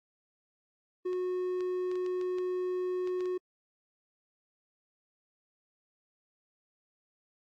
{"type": "tone", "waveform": "triangle", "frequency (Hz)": 364.9, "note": "F#4", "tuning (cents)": -24, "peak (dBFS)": -28, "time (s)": [1.05, 3.38], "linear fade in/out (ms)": 10}
{"type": "clicks", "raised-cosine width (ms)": 0.2, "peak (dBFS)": -33, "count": 10, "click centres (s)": [1.131, 1.607, 1.915, 1.956, 2.063, 2.213, 2.385, 3.074, 3.207, 3.257]}
{"effects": ["AAC 64 kbps"]}